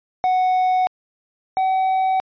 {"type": "tone pair in turn", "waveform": "triangle", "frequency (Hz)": [740, 757.7], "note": ["F#5", "F#5"], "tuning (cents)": [0, 41], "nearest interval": "unison", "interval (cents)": 41, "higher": "second", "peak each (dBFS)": [-13, -14], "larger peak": "first", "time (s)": [[0.24, 0.87], [1.57, 2.2]], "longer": "neither", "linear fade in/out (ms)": 0, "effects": ["resampled to 11025 Hz"]}